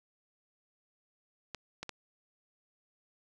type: clicks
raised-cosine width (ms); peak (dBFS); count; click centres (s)
0.2; -22; 3; 1.547 / 1.83 / 1.893
effects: none